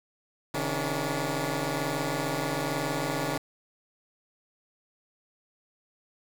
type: tone cluster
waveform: 10% pulse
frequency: 135.6 / 156.7 / 286.8 Hz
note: C#3 / D#3 / D4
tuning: -38 / +13 / -41 cents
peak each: -24 dBFS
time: 0.54-3.38 s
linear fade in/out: 5 ms
effects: 7-bit